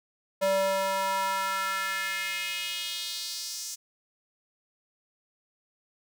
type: tone with high-pass filter sweep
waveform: square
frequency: 193.2 Hz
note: G3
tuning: 25 cents flat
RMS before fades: -30 dBFS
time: 0.41-3.76 s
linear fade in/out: 20 ms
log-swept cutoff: 530 to 6300 Hz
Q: 2.6
effects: none